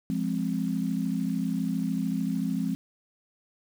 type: chord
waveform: sine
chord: F minor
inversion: none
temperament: equal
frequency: 174.61 / 207.7 / 261.6 Hz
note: F3 / Ab3 / C4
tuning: 0 / 0 / 0 cents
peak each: -30 dBFS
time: 0.1-2.75 s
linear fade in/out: 0 ms
effects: 8-bit